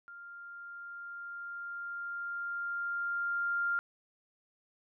sine tone with level ramp, 1396.9 Hz, F6, in tune, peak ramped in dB -46 to -28 dBFS, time 0.08-3.79 s, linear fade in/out 0 ms, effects none

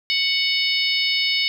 harmonic tone, 740 Hz, F#5, in tune, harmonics 3 / 4 / 5 / 6 / 7, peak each -23 / -24 / -25 / -26 / -26 dBFS, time 0.1-1.48 s, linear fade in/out 0 ms, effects 8-bit

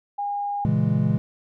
sine tone, 813 Hz, G#5, 37 cents flat, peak -24 dBFS, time 0.18-0.65 s, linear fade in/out 10 ms
triangle chord, A# half-diminished seventh, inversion none, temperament equal, 116.54 / 138.59 / 164.81 / 207.7 Hz, A#2 / C#3 / E3 / G#3, 0 / 0 / 0 / 0 cents, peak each -22 dBFS, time 0.65-1.18 s, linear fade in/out 0 ms
effects none

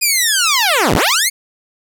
10% pulse linear two-way sweep, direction down then up, 2489 to 42.81 to 2266 Hz, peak -3 dBFS, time 0.01-1.3 s, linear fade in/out 20 ms, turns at 0.95 s, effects none

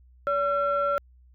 sine tone pair together, 571 / 1358.1 Hz, D5 / F6, -49 / -49 cents, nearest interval octave + minor third, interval 1500 cents, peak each -24 dBFS, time 0.27-0.98 s, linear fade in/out 0 ms, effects tanh soft clip ceiling -16 dBFS + added 62 Hz sine -52 dBFS peak until 1.34 s

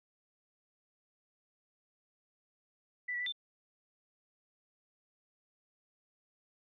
sine tone with pitch steps, 1980 / 1942 / 1980 / 3557 Hz, B6 / B6 / B6 / A7, +4 / -30 / +4 / +18 cents, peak -34 dBFS, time 3.08-3.324 s, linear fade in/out 10 ms, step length 61 ms, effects none

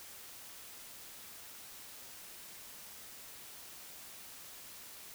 silence, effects white hiss -51 dBFS RMS until 5.14 s

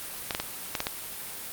clicks, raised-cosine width 0.2 ms, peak -10 dBFS, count 6, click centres 0.308 / 0.349 / 0.4 / 0.752 / 0.804 / 0.869 s, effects white hiss -38 dBFS RMS until 1.52 s + Opus 32 kbps

